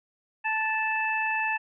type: harmonic tone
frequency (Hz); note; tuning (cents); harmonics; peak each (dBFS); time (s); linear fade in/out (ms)
877; A5; -6; 1 / 2 / 3; -29 / -29 / -29; 0.44-1.58; 20
effects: none